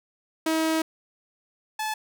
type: tone pair in turn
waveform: sawtooth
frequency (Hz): 320 / 864.7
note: D#4 / A5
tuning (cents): +49 / -30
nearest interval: octave + perfect fourth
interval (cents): 1721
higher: second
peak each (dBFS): -18 / -23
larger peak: first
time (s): 0.46-0.82 / 1.79-1.94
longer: first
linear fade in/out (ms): 5
effects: none